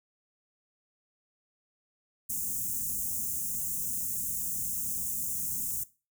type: band-stop noise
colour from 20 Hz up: white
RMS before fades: -33 dBFS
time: 2.29-5.84 s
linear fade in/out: 10 ms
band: 250 to 6500 Hz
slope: 48 dB/octave
effects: noise-tail reverb RT60 0.3 s tail -18 dB re dry